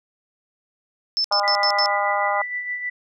sine tone bursts, 5274 Hz, E8, in tune, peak -18 dBFS, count 5, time 1.17-1.859 s, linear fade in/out 0 ms, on 73 ms, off 81 ms
harmonic tone, 202.7 Hz, G#3, 42 cents flat, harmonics 3 / 4 / 5 / 6 / 7, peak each -26 / -23 / -27 / -26 / -32 dBFS, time 1.31-2.42 s, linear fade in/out 5 ms
sine tone with tremolo, 1975.5 Hz, B6, in tune, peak -23 dBFS, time 1.43-2.9 s, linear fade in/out 10 ms, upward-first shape sine, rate 6.4 Hz, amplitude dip 50%
effects none

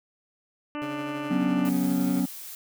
harmonic tone, 296.1 Hz, D4, 14 cents sharp, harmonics 1 / 2 / 3 / 4 / 5 / 6 / 7 / 8 / 9 / 10, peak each -32 / -38 / -41 / -39 / -45 / -47 / -49 / -48 / -46 / -48 dBFS, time 0.75-1.69 s, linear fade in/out 0 ms
15% pulse tone with tremolo, 138.59 Hz, C#3, in tune, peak -30 dBFS, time 0.82-2.2 s, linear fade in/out 0 ms, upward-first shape triangle, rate 12 Hz, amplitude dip 40%
triangle chord, F# suspended fourth, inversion none, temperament just, 185 / 246.7 / 277.5 Hz, F#3 / B3 / C#4, 0 / -2 / +2 cents, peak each -25 dBFS, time 1.3-2.26 s, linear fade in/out 10 ms
blue noise, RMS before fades -40 dBFS, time 1.65-2.55 s, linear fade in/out 2 ms
effects none

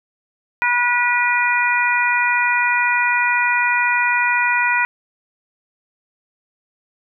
harmonic tone, 486 Hz, B4, 28 cents flat, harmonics 2 / 3 / 4 / 5, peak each -20 / -20 / -20 / -20 dBFS, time 0.62-4.85 s, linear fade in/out 0 ms, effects none

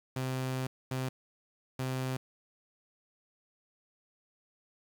sawtooth tone bursts at uneven times, 130 Hz, C3, 11 cents flat, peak -28 dBFS, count 3, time 0.16-0.67 / 0.91-1.09 / 1.79-2.17 s, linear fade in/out 5 ms, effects 9-bit

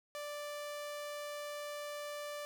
sawtooth tone, 587.3 Hz, D5, in tune, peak -37 dBFS, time 0.15-2.45 s, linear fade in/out 0 ms, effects none

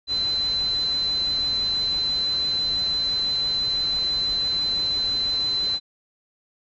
sine tone in noise, 4047 Hz, B7, 42 cents sharp, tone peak -21 dBFS, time 0.07-5.8 s, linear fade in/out 50 ms, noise pink, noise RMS -38 dBFS, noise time 0.07-5.8 s, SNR +14 dB, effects resampled to 16000 Hz

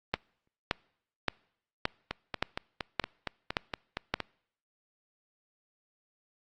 two click trains, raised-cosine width 0.3 ms, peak -16 / -10 dBFS, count 10 / 8, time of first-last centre 2.11-4.203 / 0.14-4.14 s, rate 4.3 / 1.75 Hz, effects noise-tail reverb RT60 0.7 s tail -26 dB re dry + Opus 24 kbps

